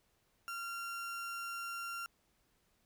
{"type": "tone", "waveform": "35% pulse", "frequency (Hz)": 1380, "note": "F6", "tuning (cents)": -21, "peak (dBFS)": -38, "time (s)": [0.48, 2.06], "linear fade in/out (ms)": 0, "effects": ["pink hiss -75 dBFS RMS until 2.85 s"]}